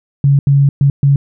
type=tone bursts at uneven times; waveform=sine; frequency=140 Hz; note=C#3; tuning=18 cents sharp; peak=-6 dBFS; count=4; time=0.24-0.39 / 0.47-0.69 / 0.81-0.9 / 1.03-1.16 s; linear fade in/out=2 ms; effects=none